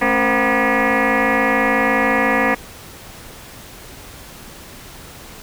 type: tone with frequency modulation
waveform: sine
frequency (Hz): 708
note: F5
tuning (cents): +23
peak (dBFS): -13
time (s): 0.01-2.55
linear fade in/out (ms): 10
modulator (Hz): 245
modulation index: 6.2
effects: pink hiss -38 dBFS RMS until 5.42 s